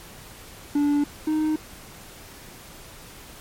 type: tone pair in turn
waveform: triangle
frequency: 290 / 309.7 Hz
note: D4 / D#4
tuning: -22 / -8 cents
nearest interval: minor second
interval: 114 cents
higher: second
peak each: -16 / -18 dBFS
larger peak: first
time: 0.75-1.04 / 1.27-1.56 s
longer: neither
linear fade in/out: 5 ms
effects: pink hiss -44 dBFS RMS until 3.4 s + MP3 64 kbps